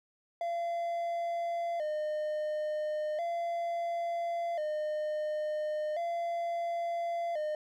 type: tone with vibrato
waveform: triangle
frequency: 645 Hz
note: E5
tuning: 38 cents flat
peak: -29 dBFS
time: 0.41-7.55 s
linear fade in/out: 2 ms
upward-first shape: square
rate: 0.36 Hz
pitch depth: 100 cents each way
effects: none